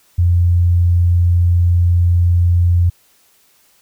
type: tone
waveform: sine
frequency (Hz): 87.31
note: F2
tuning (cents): 0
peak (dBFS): -9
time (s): 0.18-2.9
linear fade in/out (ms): 10
effects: white hiss -54 dBFS RMS until 3.81 s